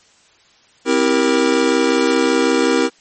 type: chord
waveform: square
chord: C dominant seventh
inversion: none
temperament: just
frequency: 261.6 / 327 / 392.4 / 470.9 Hz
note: C4 / E4 / G4 / Bb4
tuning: 0 / -14 / +2 / +18 cents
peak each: -19 / -19 / -21 / -18 dBFS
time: 0.85-2.9 s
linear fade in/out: 50 ms
effects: white hiss -52 dBFS RMS until 3 s + MP3 32 kbps